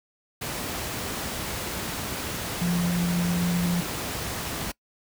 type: tone in noise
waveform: sine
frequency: 174.61 Hz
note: F3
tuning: in tune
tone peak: -22 dBFS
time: 2.61-3.81 s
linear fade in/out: 10 ms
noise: pink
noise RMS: -31 dBFS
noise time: 0.41-4.72 s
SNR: +6 dB
effects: noise-tail reverb RT60 0.1 s tail -24 dB re dry + high-pass 60 Hz 12 dB/octave